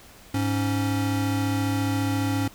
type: tone pair together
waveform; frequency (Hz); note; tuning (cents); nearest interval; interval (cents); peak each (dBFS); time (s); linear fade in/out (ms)
square; 103.93 / 277.2; G#2 / C#4; +2 / 0; octave + perfect fourth; 1698; -26; 0.34-2.48; 5
effects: pink hiss -49 dBFS RMS until 2.54 s